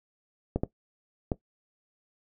clicks, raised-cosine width 2 ms, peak -13 dBFS, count 3, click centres 0.56 / 0.635 / 1.318 s, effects noise-tail reverb RT60 0.1 s tail -17 dB re dry

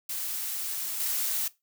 blue noise with level steps, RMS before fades -33 / -29 dBFS, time 0.09-1.48 s, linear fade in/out 5 ms, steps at 1 s, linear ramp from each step 2 ms, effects noise-tail reverb RT60 0.2 s tail -18 dB re dry

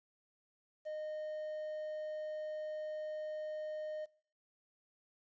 triangle tone with quantisation, 615 Hz, D#5, 20 cents flat, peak -37 dBFS, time 0.85-4.06 s, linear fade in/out 20 ms, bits 11, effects noise-tail reverb RT60 0.5 s tail -23 dB re dry + resampled to 16000 Hz

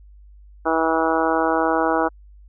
harmonic tone, 161.9 Hz, E3, 31 cents flat, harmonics 2 / 3 / 4 / 5 / 6 / 7 / 8 / 9, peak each -23 / -24 / -24 / -24 / -26 / -28 / -27 / -28 dBFS, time 0.65-2.09 s, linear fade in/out 20 ms, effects added 50 Hz sine -43 dBFS peak until 2.48 s

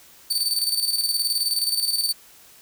sawtooth tone with tremolo, 4555 Hz, C#8, 46 cents sharp, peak -16 dBFS, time 0.3-2.13 s, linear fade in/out 10 ms, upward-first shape square, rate 19 Hz, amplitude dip 55%, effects white hiss -50 dBFS RMS until 2.61 s

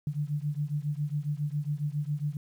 sine beating tone pair, 144.4 / 151.7 Hz, D3 / D#3, -29 / -44 cents, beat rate 7.3 Hz, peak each -31 / -32 dBFS, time 0.07-2.37 s, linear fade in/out 2 ms, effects 10-bit

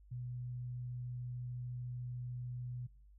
sine tone, 123.4 Hz, B2, 1 cent flat, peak -40 dBFS, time 0.11-2.87 s, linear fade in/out 10 ms, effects noise-tail reverb RT60 0.5 s tail -24 dB re dry + added 50 Hz sine -58 dBFS peak until 3.18 s

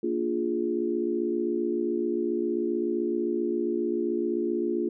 sine chord, Bb dominant seventh, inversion none, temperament equal with one note detuned, 233.1 / 293.7 / 349.2 / 416.5 Hz, Bb3 / D4 / F4 / Ab4, 0 / 0 / 0 / +5 cents, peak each -32 / -33 / -27 / -32 dBFS, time 0.03-4.89 s, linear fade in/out 5 ms, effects none

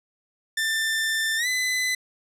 sawtooth tone with pitch glide, 1782 to 2012 Hz, A6 to B6, +22 to +32 cents, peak -19 dBFS, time 0.57-1.95 s, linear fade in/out 5 ms, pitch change +210 cents, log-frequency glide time 1.37-1.47 s, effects low-pass 12000 Hz 12 dB/octave

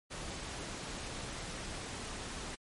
pink noise, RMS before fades -42 dBFS, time 0.1-2.56 s, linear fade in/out 20 ms, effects low-pass 10000 Hz 12 dB/octave + MP3 48 kbps

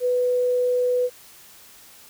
sine tone, 495.8 Hz, B4, 7 cents sharp, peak -18 dBFS, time 0-1.1 s, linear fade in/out 50 ms, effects white hiss -48 dBFS RMS until 2.09 s

